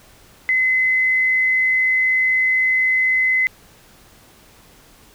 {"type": "tone", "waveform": "sine", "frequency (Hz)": 2039, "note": "C7", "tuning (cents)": -45, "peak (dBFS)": -14, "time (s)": [0.49, 3.47], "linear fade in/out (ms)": 0, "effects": ["pink hiss -49 dBFS RMS until 5.14 s"]}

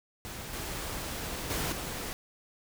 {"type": "noise with level steps", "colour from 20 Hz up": "pink", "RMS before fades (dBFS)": [-41, -37, -32, -37], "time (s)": [0.25, 2.13], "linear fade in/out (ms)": 0, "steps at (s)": [0.53, 1.5, 1.72], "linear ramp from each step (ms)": 2, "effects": []}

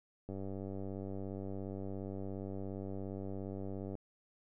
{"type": "click train", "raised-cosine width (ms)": 2, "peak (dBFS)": -30, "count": 357, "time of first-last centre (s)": [0.29, 3.953], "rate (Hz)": 97.2, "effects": []}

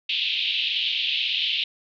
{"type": "band-pass noise", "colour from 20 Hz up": "pink", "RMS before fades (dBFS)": -25, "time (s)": [0.09, 1.64], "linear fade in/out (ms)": 5, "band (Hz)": [2700, 3700], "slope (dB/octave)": 48, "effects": []}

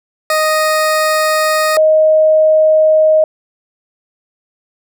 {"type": "tone pair in turn", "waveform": ["20% pulse", "sine"], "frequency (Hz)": [622.3, 625], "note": ["D#5", "D#5"], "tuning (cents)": [0, 8], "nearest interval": "unison", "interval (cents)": 8, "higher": "second", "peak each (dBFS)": -6, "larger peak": "neither", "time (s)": [[0.3, 1.77], [1.77, 3.24]], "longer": "neither", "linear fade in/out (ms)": 2, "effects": []}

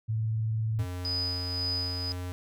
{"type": "tone with vibrato", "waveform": "sine", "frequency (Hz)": 110.7, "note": "A2", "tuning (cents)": 11, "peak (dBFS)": -26, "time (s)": [0.08, 0.85], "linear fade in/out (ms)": 20, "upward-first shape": "sine", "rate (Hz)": 20, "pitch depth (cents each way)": 48}
{"type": "tone", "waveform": "square", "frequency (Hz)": 90, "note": "F#2", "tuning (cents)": -47, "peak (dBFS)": -34, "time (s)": [0.79, 2.32], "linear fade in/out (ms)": 0}
{"type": "tone with tremolo", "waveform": "sine", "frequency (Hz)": 4978, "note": "D#8", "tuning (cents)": 0, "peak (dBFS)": -28, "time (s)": [1.05, 2.12], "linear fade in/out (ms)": 0, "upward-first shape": "sine", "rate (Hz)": 1.9, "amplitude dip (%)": 50}
{"effects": []}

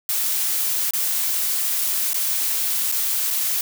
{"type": "noise with dropouts", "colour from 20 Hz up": "blue", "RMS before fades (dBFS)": -22, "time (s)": [0.09, 3.61], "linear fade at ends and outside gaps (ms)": 1, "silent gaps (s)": [[0.908, 0.935], [2.133, 2.143], [2.917, 2.922], [3.304, 3.308]], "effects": []}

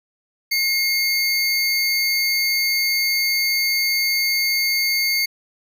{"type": "tone pair together", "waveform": "square", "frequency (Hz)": [2146, 4555], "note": ["C7", "C#8"], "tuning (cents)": [43, 46], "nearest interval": "octave + minor second", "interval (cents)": 1303, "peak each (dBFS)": -21, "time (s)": [0.51, 5.26], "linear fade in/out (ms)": 10, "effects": []}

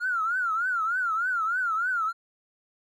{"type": "tone with vibrato", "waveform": "triangle", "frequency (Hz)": 1396.9, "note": "F6", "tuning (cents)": 0, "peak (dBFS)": -20, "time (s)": [0, 2.13], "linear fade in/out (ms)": 50, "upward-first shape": "triangle", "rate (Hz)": 3.3, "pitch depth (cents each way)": 180, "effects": ["tanh soft clip ceiling -22 dBFS"]}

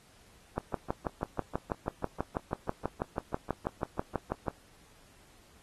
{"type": "click train", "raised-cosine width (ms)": 1, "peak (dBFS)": -16, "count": 25, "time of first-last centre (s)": [0.58, 4.482], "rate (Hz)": 6.15, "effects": ["pink hiss -61 dBFS RMS until 5.62 s", "AAC 32 kbps"]}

